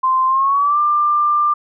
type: tone with pitch glide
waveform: sine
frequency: 1042 to 1190 Hz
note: C6 to D6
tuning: -7 to +22 cents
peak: -12 dBFS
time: 0.03-1.54 s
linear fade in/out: 10 ms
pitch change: +229 cents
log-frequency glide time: 0.27-0.79 s
effects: none

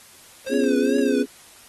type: tone with vibrato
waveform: square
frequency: 523.3 Hz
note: C5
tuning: in tune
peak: -28 dBFS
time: 0.46-1.23 s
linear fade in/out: 10 ms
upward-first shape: triangle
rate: 2.4 Hz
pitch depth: 120 cents each way
type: clicks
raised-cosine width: 0.3 ms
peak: -27 dBFS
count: 4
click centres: 0.471 / 0.539 / 0.639 / 0.985 s
type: chord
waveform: sine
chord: C# dominant seventh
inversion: third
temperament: just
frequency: 249.5 / 277.2 / 346.5 / 415.8 Hz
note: B3 / C#4 / E#4 / G#4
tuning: +18 / 0 / -14 / +2 cents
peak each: -22 / -22 / -28 / -22 dBFS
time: 0.49-1.26 s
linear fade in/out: 50 ms
effects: white hiss -48 dBFS RMS until 1.68 s + AAC 32 kbps

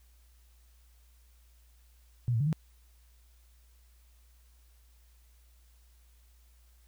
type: tone with pitch steps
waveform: sine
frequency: 121.3 / 112.7 / 145.1 / 157.3 Hz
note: B2 / A2 / D3 / D#3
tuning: -31 / +42 / -21 / +19 cents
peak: -25 dBFS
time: 2.28-2.528 s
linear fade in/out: 0 ms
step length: 62 ms
effects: added 59 Hz sine -58 dBFS peak until 6.87 s + white hiss -69 dBFS RMS until 6.87 s

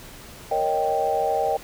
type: chord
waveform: sine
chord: Eb dominant seventh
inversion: second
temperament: equal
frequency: 466.2 / 554.4 / 622.3 / 784 Hz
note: Bb4 / Db5 / Eb5 / G5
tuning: 0 / 0 / 0 / 0 cents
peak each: -27 / -28 / -26 / -23 dBFS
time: 0.51-1.57 s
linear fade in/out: 5 ms
effects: pink hiss -43 dBFS RMS until 1.63 s

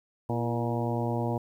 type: harmonic tone with a mistuned harmonic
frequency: 118.7 Hz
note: A#2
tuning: 32 cents sharp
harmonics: 1 / 2 / 3 / 4 / 5 / 6 / 7 / 8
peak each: -30 / -33 / -35 / -36 / -37 / -38 / -38 / -39 dBFS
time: 0.29-1.38 s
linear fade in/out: 5 ms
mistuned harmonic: 3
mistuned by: -50 cents
effects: 10-bit

